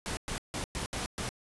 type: noise bursts at uneven times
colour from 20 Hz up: pink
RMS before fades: -35 dBFS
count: 6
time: 0.06-0.17 / 0.28-0.38 / 0.54-0.64 / 0.75-0.86 / 0.93-1.06 / 1.18-1.29 s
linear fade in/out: 0 ms
effects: resampled to 24000 Hz